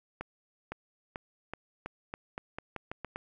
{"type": "accelerating click train", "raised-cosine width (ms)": 0.5, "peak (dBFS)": -22, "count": 12, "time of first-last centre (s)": [0.21, 3.16], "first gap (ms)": 510, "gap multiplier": 0.86, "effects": []}